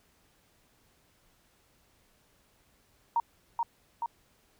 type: tone with echo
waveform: sine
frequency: 932.3 Hz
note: A#5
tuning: in tune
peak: -23 dBFS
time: 3.16-3.2 s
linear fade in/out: 2 ms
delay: 430 ms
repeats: 2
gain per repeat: -3 dB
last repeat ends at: 4.06 s
effects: pink hiss -67 dBFS RMS until 4.59 s